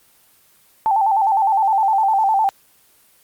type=tone with vibrato; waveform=sine; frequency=830.6 Hz; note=G#5; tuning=in tune; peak=-13 dBFS; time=0.86-2.49 s; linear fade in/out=0 ms; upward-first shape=square; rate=9.8 Hz; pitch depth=99 cents each way; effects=white hiss -54 dBFS RMS until 3.23 s + Opus 24 kbps